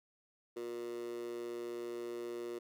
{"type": "tone with high-pass filter", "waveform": "15% pulse", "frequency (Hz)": 119, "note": "A#2", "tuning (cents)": 36, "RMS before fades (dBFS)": -42, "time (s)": [0.56, 2.59], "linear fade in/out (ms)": 10, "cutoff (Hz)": 390, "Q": 6.2, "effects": []}